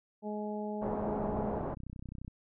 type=harmonic tone; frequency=210.4 Hz; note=G#3; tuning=23 cents sharp; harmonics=1 / 2 / 3 / 4; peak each=-37 / -40 / -42 / -43 dBFS; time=0.22-1.61 s; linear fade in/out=50 ms
type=low-pass noise; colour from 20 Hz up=white; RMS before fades=-37 dBFS; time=0.81-1.75 s; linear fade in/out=20 ms; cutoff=850 Hz; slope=24 dB/octave
type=click train; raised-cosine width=5 ms; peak=-31 dBFS; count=35; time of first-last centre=1.2-2.279 s; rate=31.5 Hz
effects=none